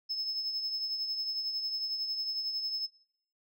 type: tone with tremolo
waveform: sine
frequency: 5210 Hz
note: E8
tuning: 21 cents flat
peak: -28 dBFS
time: 0.09-2.87 s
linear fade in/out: 20 ms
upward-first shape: triangle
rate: 11 Hz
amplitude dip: 60%
effects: noise-tail reverb RT60 0.6 s tail -19 dB re dry + tanh soft clip ceiling -28 dBFS